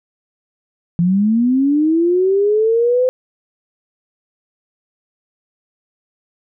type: linear sweep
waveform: sine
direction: up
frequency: 167.6 to 515 Hz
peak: -11 dBFS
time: 0.99-3.09 s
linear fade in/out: 0 ms
effects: none